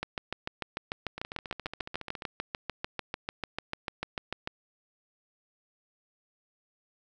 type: two click trains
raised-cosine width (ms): 0.3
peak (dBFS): -22 / -16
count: 16 / 31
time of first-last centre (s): 1.18-2.222 / 0.03-4.474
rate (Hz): 14.4 / 6.75
effects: none